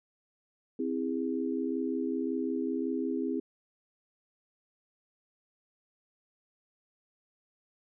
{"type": "chord", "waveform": "sine", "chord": "C augmented", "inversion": "none", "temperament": "just", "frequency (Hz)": [261.6, 327, 408.8], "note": ["C4", "E4", "G#4"], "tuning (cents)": [0, -14, -27], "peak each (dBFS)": [-32, -34, -35], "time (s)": [0.79, 3.4], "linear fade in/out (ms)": 5, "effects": []}